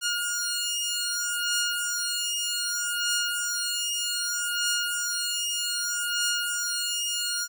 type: beating tone pair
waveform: 10% pulse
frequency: 1426 / 1426.64 Hz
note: F6 / F6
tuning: +36 / +36 cents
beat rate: 0.64 Hz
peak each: -21 dBFS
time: 0.01-7.48 s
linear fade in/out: 50 ms
effects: none